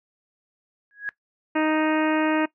sine tone with exponential growth, 1661.2 Hz, G#6, in tune, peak -22 dBFS, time 0.91-1.09 s, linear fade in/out 0 ms, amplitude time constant 39 ms
harmonic tone, 311.1 Hz, D#4, in tune, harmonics 1 / 2 / 3 / 4 / 5 / 6 / 7 / 8 / 9, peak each -21 / -27 / -28 / -33 / -32 / -33 / -37 / -35 / -39 dBFS, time 1.55-2.46 s, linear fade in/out 10 ms
effects noise-tail reverb RT60 0.1 s tail -19 dB re dry

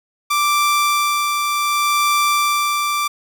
sawtooth tone with tremolo, 1174.7 Hz, D6, in tune, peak -10 dBFS, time 0.3-3.08 s, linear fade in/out 10 ms, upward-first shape sine, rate 0.67 Hz, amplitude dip 35%, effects none

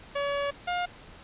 sawtooth tone pair in turn, 567 / 710.1 Hz, C#5 / F5, +39 / +29 cents, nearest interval major third, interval 390 cents, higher second, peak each -23 dBFS, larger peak neither, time 0.15-0.51 / 0.67-0.86 s, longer first, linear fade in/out 10 ms, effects pink hiss -49 dBFS RMS until 1.23 s + resampled to 8000 Hz

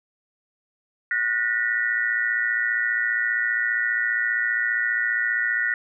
sine tone cluster, 1459 / 1817 / 1932 Hz, F#6 / A#6 / B6, -25 / -45 / -39 cents, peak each -25 dBFS, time 1.11-5.74 s, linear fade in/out 2 ms, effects none

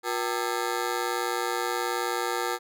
15% pulse ring-modulated tone, 420 Hz, G#4, 19 cents sharp, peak -17 dBFS, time 0.03-2.59 s, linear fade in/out 50 ms, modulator 59.4 Hz, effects none

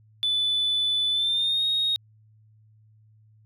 sine tone with pitch glide, 3490 to 3740 Hz, A7 to A#7, -15 to +5 cents, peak -20 dBFS, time 0.23-1.96 s, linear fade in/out 0 ms, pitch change +120 cents, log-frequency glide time 1.11-1.65 s, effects tanh soft clip ceiling -18 dBFS + added 108 Hz sine -54 dBFS peak until 3.45 s

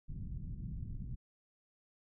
pink low-pass noise, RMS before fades -42 dBFS, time 0.08-1.16 s, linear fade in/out 20 ms, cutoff 180 Hz, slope 24 dB/octave, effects none

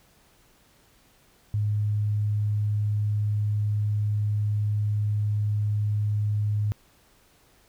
sine tone, 104.7 Hz, G#2, 15 cents sharp, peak -22 dBFS, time 1.54-6.72 s, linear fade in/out 0 ms, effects pink hiss -60 dBFS RMS until 7.68 s

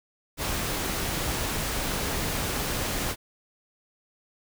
pink noise, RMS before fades -29 dBFS, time 0.37-3.16 s, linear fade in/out 50 ms, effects none

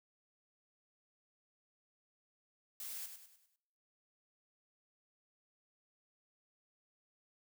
blue noise with echo, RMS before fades -45 dBFS, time 2.8-3.06 s, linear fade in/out 2 ms, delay 100 ms, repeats 5, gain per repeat -7 dB, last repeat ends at 3.56 s, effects noise-tail reverb RT60 1.0 s tail -26 dB re dry

